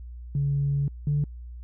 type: tone pair in turn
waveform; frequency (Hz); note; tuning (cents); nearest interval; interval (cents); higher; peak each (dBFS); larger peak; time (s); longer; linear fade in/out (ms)
sine; 141.1 / 145.91; C#3 / D3; +31 / -11; minor second; 58; second; -21 / -20; second; 0.35-0.88 / 1.07-1.24; first; 2
effects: tanh soft clip ceiling -17 dBFS + added 60 Hz sine -37 dBFS peak until 1.63 s